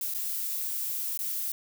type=noise with dropouts; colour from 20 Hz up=violet; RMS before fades=-32 dBFS; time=0.01-1.52 s; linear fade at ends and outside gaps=2 ms; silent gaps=0.139-0.147 / 1.175-1.19 s; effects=none